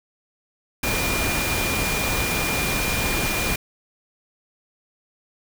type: tone in noise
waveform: sine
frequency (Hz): 2411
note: D7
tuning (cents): +45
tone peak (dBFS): -27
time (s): 0.83-3.56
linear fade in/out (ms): 5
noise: pink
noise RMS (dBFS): -24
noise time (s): 0.83-3.56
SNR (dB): -6
effects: none